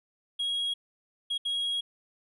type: tone bursts at uneven times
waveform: triangle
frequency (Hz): 3297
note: G#7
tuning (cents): -13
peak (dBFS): -26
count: 3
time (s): 0.39-0.74 / 1.3-1.38 / 1.45-1.81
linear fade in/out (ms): 10
effects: resampled to 24000 Hz